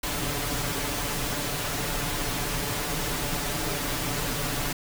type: noise with comb filter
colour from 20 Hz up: pink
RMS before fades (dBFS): -29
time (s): 0.03-4.73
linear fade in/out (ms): 5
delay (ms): 6.9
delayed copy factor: +0.65
effects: none